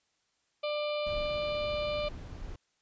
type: harmonic tone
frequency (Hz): 595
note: D5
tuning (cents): +22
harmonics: 1 / 2 / 4 / 5 / 6 / 7 / 8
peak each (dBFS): -31 / -41 / -41 / -44 / -45 / -47 / -52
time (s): 0.63-2.09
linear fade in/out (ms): 10
type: noise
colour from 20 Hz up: brown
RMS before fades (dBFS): -42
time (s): 1.06-2.56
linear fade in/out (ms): 5
effects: white hiss -75 dBFS RMS until 2.81 s + resampled to 16000 Hz